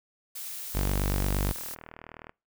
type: noise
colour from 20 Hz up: blue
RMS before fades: -38 dBFS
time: 0.35-1.75 s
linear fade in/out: 10 ms
type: tone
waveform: sawtooth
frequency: 48.63 Hz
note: G1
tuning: 13 cents flat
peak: -21 dBFS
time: 0.74-1.53 s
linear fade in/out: 20 ms
type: click train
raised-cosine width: 0.5 ms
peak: -27 dBFS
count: 30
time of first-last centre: 1.56-2.294 s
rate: 39.5 Hz
effects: noise-tail reverb RT60 0.3 s tail -26 dB re dry